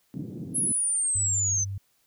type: band-pass noise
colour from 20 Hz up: pink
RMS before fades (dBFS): -36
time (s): 0.14-0.72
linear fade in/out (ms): 0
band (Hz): 140 to 300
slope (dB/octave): 24
type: linear sweep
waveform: sine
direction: down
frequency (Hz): 10750 to 6050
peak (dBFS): -23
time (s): 0.54-1.65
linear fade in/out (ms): 20
type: tone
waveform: sine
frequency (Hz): 98.2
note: G2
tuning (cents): +4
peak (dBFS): -30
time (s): 1.15-1.78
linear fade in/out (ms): 5
effects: white hiss -68 dBFS RMS until 2.06 s